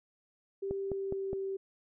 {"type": "tone with pitch glide", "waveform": "sine", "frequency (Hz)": [392, 387.7], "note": ["G4", "G4"], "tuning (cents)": [0, -19], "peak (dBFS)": -33, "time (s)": [0.62, 1.57], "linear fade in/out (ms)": 10, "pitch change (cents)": -19, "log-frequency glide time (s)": [0.8, 1.33]}
{"type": "click train", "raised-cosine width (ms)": 2, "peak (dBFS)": -24, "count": 4, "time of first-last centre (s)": [0.71, 1.331], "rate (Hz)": 4.83}
{"effects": []}